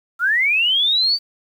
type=linear sweep; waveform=sine; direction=up; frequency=1329 to 4646 Hz; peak=-14 dBFS; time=0.19-1.19 s; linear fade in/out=50 ms; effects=8-bit